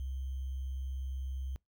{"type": "tone with sample-and-hold", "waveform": "sine", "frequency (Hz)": 65.8, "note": "C2", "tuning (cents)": 10, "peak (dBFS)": -35, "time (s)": [0, 1.56], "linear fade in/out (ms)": 0, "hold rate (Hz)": 3150, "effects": ["noise-tail reverb RT60 0.2 s tail -26 dB re dry"]}